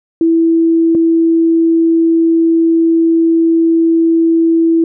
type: tone pair in turn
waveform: sine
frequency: 329.6 / 329.6 Hz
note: E4 / E4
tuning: 0 / 0 cents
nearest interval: unison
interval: 0 cents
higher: neither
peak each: -7 dBFS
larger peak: neither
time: 0.21-0.95 / 0.95-4.84 s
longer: second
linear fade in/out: 2 ms
effects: none